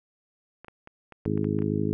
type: clicks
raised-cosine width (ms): 0.5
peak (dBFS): -29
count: 9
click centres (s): 0.646 / 0.683 / 0.874 / 1.123 / 1.254 / 1.376 / 1.444 / 1.589 / 1.621
type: harmonic tone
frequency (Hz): 52.2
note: G#1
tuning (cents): +10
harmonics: 2 / 3 / 4 / 5 / 6 / 7 / 8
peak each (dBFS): -31 / -30 / -30 / -32 / -31 / -37 / -32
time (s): 1.26-1.93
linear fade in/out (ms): 0
effects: none